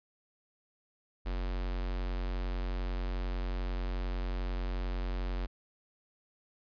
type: tone with notch filter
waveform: square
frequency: 45.62 Hz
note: F#1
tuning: 24 cents flat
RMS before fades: -34 dBFS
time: 1.25-5.47 s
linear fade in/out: 20 ms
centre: 120 Hz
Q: 1.6
effects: resampled to 11025 Hz